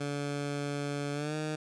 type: tone with pitch glide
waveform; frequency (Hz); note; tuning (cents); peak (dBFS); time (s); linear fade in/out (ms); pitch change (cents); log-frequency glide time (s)
15% pulse; 143.6 to 153.91; D3 to D#3; -39 to -18; -26; 0-1.56; 10; +121; 1.13-1.35
effects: resampled to 22050 Hz